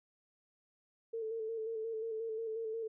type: tone with vibrato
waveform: sine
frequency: 447 Hz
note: A4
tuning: 27 cents sharp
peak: -36 dBFS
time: 1.13-2.88 s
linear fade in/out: 10 ms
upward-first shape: square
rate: 5.6 Hz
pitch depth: 32 cents each way
effects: none